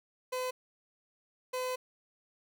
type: tone bursts at uneven times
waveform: 30% pulse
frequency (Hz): 508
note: B4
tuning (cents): +49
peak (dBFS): -30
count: 2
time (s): 0.32-0.51 / 1.53-1.76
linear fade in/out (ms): 10
effects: none